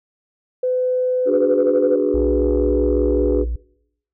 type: tone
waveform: sine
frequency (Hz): 506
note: B4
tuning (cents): +42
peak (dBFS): -16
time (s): 0.63-1.96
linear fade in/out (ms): 5
type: chord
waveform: sine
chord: G# half-diminished seventh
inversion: second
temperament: equal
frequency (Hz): 293.7 / 370 / 415.3 / 493.9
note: D4 / F#4 / G#4 / B4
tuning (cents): 0 / 0 / 0 / 0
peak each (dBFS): -20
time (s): 1.25-3.46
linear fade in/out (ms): 50
type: tone with pitch glide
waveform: sine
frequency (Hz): 60.3 to 58.48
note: B1 to A#1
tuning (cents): -41 to +6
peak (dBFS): -20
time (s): 2.14-3.56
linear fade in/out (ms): 5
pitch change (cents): -53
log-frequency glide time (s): 3.16-3.31
effects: noise-tail reverb RT60 0.8 s tail -24 dB re dry + tanh soft clip ceiling -6 dBFS